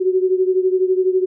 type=beating tone pair; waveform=sine; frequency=370 / 382 Hz; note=F#4 / G4; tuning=0 / -45 cents; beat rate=12 Hz; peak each=-15 / -19 dBFS; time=0-1.26 s; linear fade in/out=20 ms; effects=none